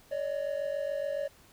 triangle tone pair together, 563.9 / 611 Hz, C#5 / D#5, +30 / -32 cents, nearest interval minor second, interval 138 cents, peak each -30 / -33 dBFS, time 0.11-1.28 s, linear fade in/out 10 ms, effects pink hiss -59 dBFS RMS until 1.52 s

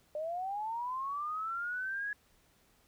sine linear sweep, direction up, 593 to 1686 Hz, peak -34 dBFS, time 0.15-2.13 s, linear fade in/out 2 ms, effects pink hiss -68 dBFS RMS until 2.87 s

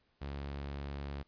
sawtooth tone, 70.3 Hz, C#2, 25 cents sharp, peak -35 dBFS, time 0.21-1.23 s, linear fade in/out 10 ms, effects pink hiss -74 dBFS RMS until 1.27 s + resampled to 11025 Hz

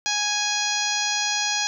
harmonic tone, 830 Hz, G#5, 1 cent flat, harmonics 1 / 2 / 3 / 4 / 5 / 6 / 7 / 8, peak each -30 / -30 / -30 / -30 / -30 / -30 / -30 / -30 dBFS, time 0.06-1.67 s, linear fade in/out 0 ms, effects 9-bit

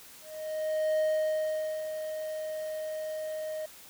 triangle tone with ADSR envelope, 622.3 Hz, D#5, in tune, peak -22 dBFS, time 0.21-3.66 s, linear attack 780 ms, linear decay 840 ms, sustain -9 dB, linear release 7 ms, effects white hiss -51 dBFS RMS until 3.89 s

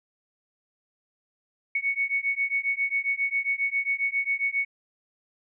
sine beating tone pair, 2217 / 2224.4 Hz, C#7 / C#7, 0 / +5 cents, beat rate 7.4 Hz, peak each -27 dBFS, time 1.75-4.65 s, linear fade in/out 5 ms, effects none

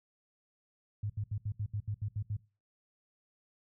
sine tone bursts, 103.83 Hz, G#2, in tune, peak -32 dBFS, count 10, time 1.03-2.367 s, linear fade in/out 5 ms, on 68 ms, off 73 ms, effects noise-tail reverb RT60 0.3 s tail -19 dB re dry

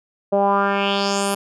10% pulse tone with low-pass filter sweep, 199 Hz, G3, 26 cents sharp, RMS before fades -19 dBFS, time 0.32-1.35 s, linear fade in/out 10 ms, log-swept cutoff 570 to 12000 Hz, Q 3.4, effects none

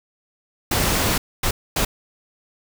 pink noise bursts at uneven times, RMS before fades -20 dBFS, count 3, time 0.71-1.18 / 1.43-1.51 / 1.76-1.85 s, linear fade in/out 5 ms, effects none

